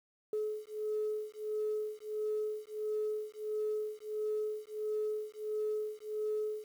sine beating tone pair, 426.5 / 428 Hz, G#4 / A4, +46 / -48 cents, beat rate 1.5 Hz, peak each -36 / -36 dBFS, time 0.33-6.64 s, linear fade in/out 2 ms, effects tanh soft clip ceiling -27 dBFS + 10-bit

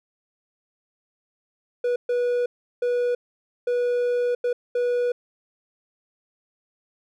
triangle tone bursts at uneven times, 487.4 Hz, B4, 23 cents flat, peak -18 dBFS, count 6, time 1.84-1.96 / 2.09-2.46 / 2.82-3.15 / 3.67-4.35 / 4.44-4.53 / 4.75-5.12 s, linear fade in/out 5 ms, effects none

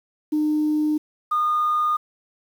sine tone pair in turn, 303.9 / 1222.6 Hz, D#4 / D#6, -41 / -31 cents, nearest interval 2 octaves, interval 2410 cents, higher second, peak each -17 dBFS, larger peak neither, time 0.32-0.98 / 1.31-1.97 s, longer neither, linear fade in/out 10 ms, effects tanh soft clip ceiling -14 dBFS + 8-bit

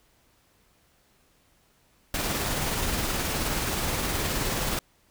pink noise with tremolo, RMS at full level -27 dBFS, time 2.14-4.79 s, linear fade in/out 2 ms, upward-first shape sine, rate 19 Hz, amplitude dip 25%, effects pink hiss -64 dBFS RMS until 5.1 s

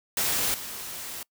white noise with level steps, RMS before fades -26 / -37 dBFS, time 0.17-1.23 s, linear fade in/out 2 ms, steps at 0.54 s, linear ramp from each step 2 ms, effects noise-tail reverb RT60 0.1 s tail -25 dB re dry

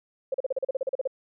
sine tone bursts, 531 Hz, C5, 25 cents sharp, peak -23 dBFS, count 13, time 0.32-1.075 s, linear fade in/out 5 ms, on 23 ms, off 38 ms, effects none

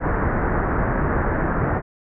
pink low-pass noise, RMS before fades -21 dBFS, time 0-1.82 s, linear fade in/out 50 ms, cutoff 1800 Hz, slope 48 dB/octave, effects none

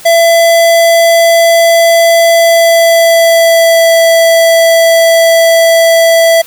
square tone with pitch glide, 670 to 662.3 Hz, E5 to E5, +28 to +8 cents, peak -4 dBFS, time 0.05-6.42 s, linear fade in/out 10 ms, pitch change -20 cents, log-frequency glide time 2.33-3.97 s, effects white hiss -32 dBFS RMS until 6.46 s

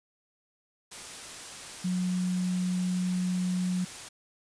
sine tone in noise, 182 Hz, F#3, 28 cents flat, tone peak -26 dBFS, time 1.84-3.85 s, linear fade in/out 10 ms, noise white, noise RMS -42 dBFS, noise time 0.91-4.09 s, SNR +13 dB, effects resampled to 22050 Hz

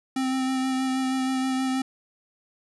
square tone with vibrato, 261.6 Hz, C4, in tune, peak -24 dBFS, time 0.16-1.82 s, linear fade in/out 5 ms, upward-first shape sine, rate 6.3 Hz, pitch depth 15 cents each way, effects resampled to 24000 Hz + 10-bit

